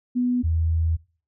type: tone pair in turn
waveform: sine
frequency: 246.9 / 81.54 Hz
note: B3 / E2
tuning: 0 / -18 cents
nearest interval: octave + perfect fifth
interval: 1918 cents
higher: first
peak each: -19 dBFS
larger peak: neither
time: 0.15-0.43 / 0.43-0.97 s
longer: second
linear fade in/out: 20 ms
effects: noise-tail reverb RT60 0.4 s tail -21 dB re dry